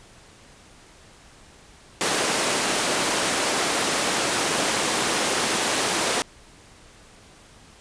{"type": "high-pass noise", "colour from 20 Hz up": "pink", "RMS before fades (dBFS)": -23, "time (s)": [2.01, 6.22], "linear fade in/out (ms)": 0, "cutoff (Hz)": 300, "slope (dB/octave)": 12, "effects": ["pink hiss -50 dBFS RMS until 7.8 s", "resampled to 22050 Hz"]}